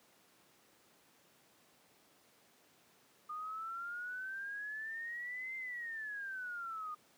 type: exponential two-way sweep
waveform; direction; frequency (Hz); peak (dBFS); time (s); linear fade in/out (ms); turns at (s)
sine; up then down; 1217 to 2093 to 1217; -40; 3.29-6.95; 10; 5.56
effects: pink hiss -67 dBFS RMS until 7.17 s + high-pass 200 Hz 12 dB/octave